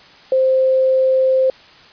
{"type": "tone", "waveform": "sine", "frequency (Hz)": 523.3, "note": "C5", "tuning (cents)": 0, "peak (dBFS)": -11, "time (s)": [0.32, 1.5], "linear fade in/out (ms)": 2, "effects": ["white hiss -44 dBFS RMS until 1.92 s", "resampled to 11025 Hz"]}